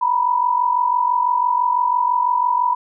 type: tone pair together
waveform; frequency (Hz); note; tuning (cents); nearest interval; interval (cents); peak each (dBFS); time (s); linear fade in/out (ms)
sine; 941.8 / 987.8; A#5 / B5; +18 / 0; minor second; 82; -20 / -16; 0.01-2.75; 10
effects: none